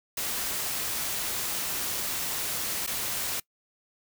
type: noise with dropouts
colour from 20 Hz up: white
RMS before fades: -31 dBFS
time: 0.17-3.4 s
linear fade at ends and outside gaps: 5 ms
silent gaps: 2.865-2.873 s
effects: noise-tail reverb RT60 0.1 s tail -23 dB re dry

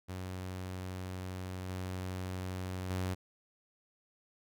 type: tone with level steps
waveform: sawtooth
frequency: 92.5 Hz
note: F#2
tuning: in tune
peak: -35 / -33 / -29 dBFS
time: 0.08-3.15 s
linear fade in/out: 20 ms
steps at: 1.69 / 2.9 s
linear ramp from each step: 2 ms
effects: none

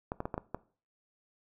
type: clicks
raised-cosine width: 1 ms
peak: -20 dBFS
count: 6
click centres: 0.119 / 0.204 / 0.255 / 0.342 / 0.379 / 0.546 s
effects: noise-tail reverb RT60 0.4 s tail -19 dB re dry

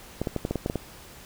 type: clicks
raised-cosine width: 2 ms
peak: -13 dBFS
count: 9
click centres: 0.216 / 0.272 / 0.363 / 0.451 / 0.51 / 0.557 / 0.661 / 0.699 / 0.757 s
effects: pink hiss -47 dBFS RMS until 1.25 s

